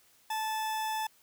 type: tone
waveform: 40% pulse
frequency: 873 Hz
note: A5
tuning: 14 cents flat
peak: -30 dBFS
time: 0.3-1.07 s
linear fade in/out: 5 ms
effects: white hiss -64 dBFS RMS until 1.22 s